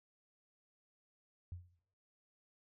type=tone with exponential decay; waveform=sine; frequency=88.4 Hz; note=F2; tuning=22 cents sharp; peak=-40 dBFS; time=1.52-1.79 s; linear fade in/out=0 ms; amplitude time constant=57 ms; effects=noise-tail reverb RT60 0.8 s tail -21 dB re dry